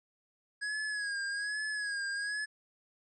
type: tone with vibrato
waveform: square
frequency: 1661.2 Hz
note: G#6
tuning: in tune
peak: -34 dBFS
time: 0.61-2.46 s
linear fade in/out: 20 ms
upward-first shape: sine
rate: 1.2 Hz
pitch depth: 59 cents each way
effects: resampled to 22050 Hz

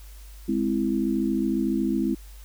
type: chord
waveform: sine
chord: Ab augmented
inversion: none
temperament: equal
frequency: 207.7 / 261.6 / 329.6 Hz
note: Ab3 / C4 / E4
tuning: 0 / 0 / 0 cents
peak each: -26 dBFS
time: 0.48-2.15 s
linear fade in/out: 10 ms
effects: added 50 Hz sine -41 dBFS peak until 2.44 s + white hiss -53 dBFS RMS until 2.44 s

